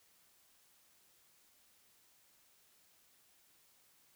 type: silence
effects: white hiss -69 dBFS RMS until 4.15 s